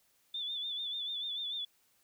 sine tone with vibrato, 3520 Hz, A7, in tune, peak -35 dBFS, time 0.34-1.65 s, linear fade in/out 5 ms, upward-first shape sine, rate 6.8 Hz, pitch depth 61 cents each way, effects white hiss -71 dBFS RMS until 2.03 s

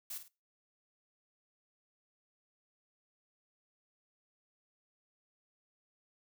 blue noise with echo, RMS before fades -42 dBFS, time 0.1-0.18 s, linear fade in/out 5 ms, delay 51 ms, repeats 2, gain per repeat -9 dB, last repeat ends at 0.282 s, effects noise-tail reverb RT60 0.3 s tail -22 dB re dry

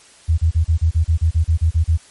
sine tone bursts, 81.2 Hz, E2, 26 cents flat, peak -11 dBFS, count 13, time 0.28-1.976 s, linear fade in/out 20 ms, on 100 ms, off 33 ms, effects white hiss -47 dBFS RMS until 2.1 s + MP3 48 kbps

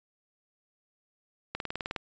click train, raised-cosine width 0.3 ms, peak -17 dBFS, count 9, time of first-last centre 1.55-1.962 s, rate 19.4 Hz, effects resampled to 16000 Hz

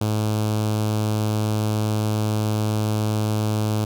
sawtooth tone with notch filter, 107.2 Hz, A2, 45 cents flat, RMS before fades -22 dBFS, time 0.01-3.85 s, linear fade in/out 5 ms, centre 1900 Hz, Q 1.2, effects none

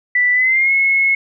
sine tone with pitch glide, 1975.5 to 2179 Hz, B6 to C#7, 0 to -30 cents, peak -11 dBFS, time 0.15-1.15 s, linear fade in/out 5 ms, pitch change +170 cents, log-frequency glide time 0.33-0.72 s, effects none

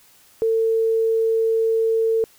sine tone, 450 Hz, A4, 39 cents sharp, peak -16 dBFS, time 0.42-2.24 s, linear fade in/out 0 ms, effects white hiss -53 dBFS RMS until 2.38 s

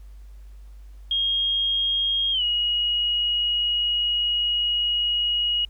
sine tone with pitch glide, 3249 to 2895 Hz, G#7 to F#7, -39 to -38 cents, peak -20 dBFS, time 1.11-5.65 s, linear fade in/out 2 ms, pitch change -199 cents, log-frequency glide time 2.32-2.43 s, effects added 50 Hz sine -40 dBFS peak until 5.69 s + pink hiss -63 dBFS RMS until 5.69 s

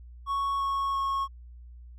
triangle tone with pitch steps, 1108.7 / 1101.7 / 1094.7 Hz, C#6 / C#6 / C#6, 0 / -11 / -22 cents, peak -24 dBFS, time 0.26-1.28 s, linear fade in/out 50 ms, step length 340 ms, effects added 60 Hz sine -44 dBFS peak until 1.98 s

